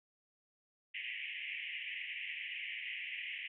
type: band-pass noise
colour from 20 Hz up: pink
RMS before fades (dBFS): -43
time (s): 0.94-3.48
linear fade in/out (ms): 10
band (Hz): 1900 to 3000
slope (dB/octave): 96
effects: none